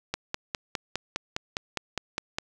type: click train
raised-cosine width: 0.2 ms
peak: -11 dBFS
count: 12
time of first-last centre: 0.14-2.385 s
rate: 4.9 Hz
effects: none